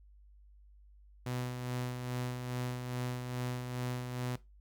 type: tone with tremolo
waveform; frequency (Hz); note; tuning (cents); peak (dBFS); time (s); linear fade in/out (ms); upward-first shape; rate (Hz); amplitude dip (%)
sawtooth; 124.6; B2; +16; -30; 1.26-4.36; 5; sine; 2.4; 45
effects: noise-tail reverb RT60 0.2 s tail -17 dB re dry + added 50 Hz sine -56 dBFS peak until 4.6 s